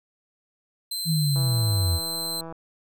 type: tone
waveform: sawtooth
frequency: 4097 Hz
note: C8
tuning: 37 cents flat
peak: -25 dBFS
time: 0.91-2.41 s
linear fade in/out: 5 ms
type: linear sweep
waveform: sine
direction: down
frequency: 164.81 to 80.5 Hz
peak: -20 dBFS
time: 1.05-2 s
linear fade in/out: 50 ms
type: click train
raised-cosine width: 1 ms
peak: -25 dBFS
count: 192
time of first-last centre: 1.36-2.525 s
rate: 164 Hz
effects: none